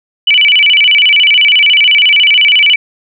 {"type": "tone with vibrato", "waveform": "sine", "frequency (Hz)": 2618, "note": "E7", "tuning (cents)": -13, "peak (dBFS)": -4, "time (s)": [0.27, 2.76], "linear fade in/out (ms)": 5, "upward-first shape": "square", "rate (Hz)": 14, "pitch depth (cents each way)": 220, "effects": []}